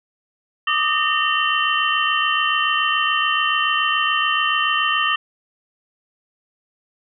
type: tone cluster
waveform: sine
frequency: 1179 / 1246 / 1828 / 2749 / 3067 Hz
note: D6 / D#6 / A#6 / F7 / G7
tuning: +6 / +2 / -34 / -28 / -38 cents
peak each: -23 dBFS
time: 0.67-5.16 s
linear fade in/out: 5 ms
effects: none